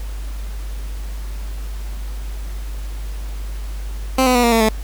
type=tone with pitch steps; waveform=15% pulse; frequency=261.6 / 252.4 / 243.5 / 235 / 226.7 / 218.7 Hz; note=C4 / B3 / B3 / A#3 / A#3 / A3; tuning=0 / +38 / -24 / +14 / -48 / -10 cents; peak=-6 dBFS; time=4.18-4.69 s; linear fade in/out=5 ms; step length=85 ms; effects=added 50 Hz sine -24 dBFS peak until 4.83 s + pink hiss -41 dBFS RMS until 4.83 s